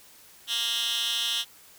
10% pulse tone with high-pass filter, 233.1 Hz, A#3, in tune, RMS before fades -28 dBFS, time 0.47-1.45 s, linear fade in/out 50 ms, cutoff 3100 Hz, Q 3.4, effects white hiss -53 dBFS RMS until 1.78 s

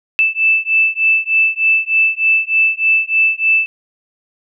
sine beating tone pair, 2637 / 2640.3 Hz, E7 / E7, 0 / +2 cents, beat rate 3.3 Hz, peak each -14 dBFS, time 0.19-3.66 s, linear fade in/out 0 ms, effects none

